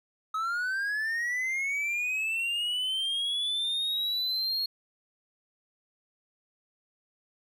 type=linear sweep; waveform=triangle; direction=up; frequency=1271 to 4299 Hz; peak=-26 dBFS; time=0.34-4.66 s; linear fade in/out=5 ms; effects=none